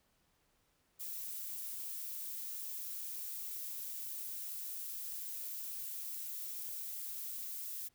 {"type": "noise", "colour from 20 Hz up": "violet", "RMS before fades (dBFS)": -43, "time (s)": [0.99, 7.89], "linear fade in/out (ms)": 20, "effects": ["pink hiss -75 dBFS RMS until 7.94 s"]}